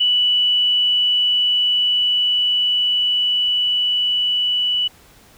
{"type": "tone with level ramp", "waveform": "sine", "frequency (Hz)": 2960, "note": "F#7", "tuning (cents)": 0, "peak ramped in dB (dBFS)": [-13, -16], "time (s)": [0, 4.88], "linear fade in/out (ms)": 10, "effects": ["pink hiss -49 dBFS RMS until 5.37 s"]}